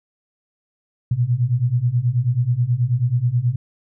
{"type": "beating tone pair", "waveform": "sine", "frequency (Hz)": [117, 126.3], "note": ["A#2", "B2"], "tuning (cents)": [7, 39], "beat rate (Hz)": 9.3, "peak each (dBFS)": [-20, -18], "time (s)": [1.11, 3.56], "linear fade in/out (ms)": 5, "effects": []}